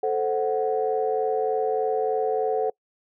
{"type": "chord", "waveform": "sine", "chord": "F# diminished", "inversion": "first", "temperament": "equal", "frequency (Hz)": [440, 523.3, 740], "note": ["A4", "C5", "F#5"], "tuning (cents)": [0, 0, 0], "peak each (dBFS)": [-23, -28, -26], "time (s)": [0.03, 2.7], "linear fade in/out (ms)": 5, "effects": ["noise-tail reverb RT60 0.1 s tail -25 dB re dry", "tanh soft clip ceiling -12 dBFS"]}